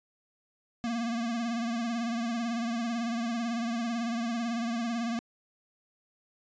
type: tone with vibrato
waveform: square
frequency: 233.1 Hz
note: A#3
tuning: in tune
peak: -30 dBFS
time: 0.84-5.19 s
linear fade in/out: 0 ms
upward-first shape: triangle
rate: 18 Hz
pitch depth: 71 cents each way
effects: resampled to 16000 Hz